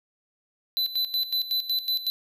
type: tone with tremolo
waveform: square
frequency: 4007 Hz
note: B7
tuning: 24 cents sharp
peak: -23 dBFS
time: 0.77-2.1 s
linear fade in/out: 0 ms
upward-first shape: square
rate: 5.4 Hz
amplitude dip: 75%
effects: none